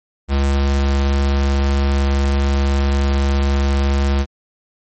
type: tone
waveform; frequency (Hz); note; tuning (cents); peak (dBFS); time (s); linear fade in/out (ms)
square; 69.3; C#2; 0; -14; 0.28-4.26; 50
effects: MP3 32 kbps